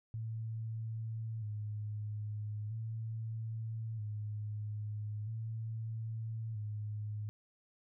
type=tone with vibrato; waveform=sine; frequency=108.7 Hz; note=A2; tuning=21 cents flat; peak=-37 dBFS; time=0.14-7.29 s; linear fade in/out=0 ms; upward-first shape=square; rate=0.39 Hz; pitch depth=50 cents each way; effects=none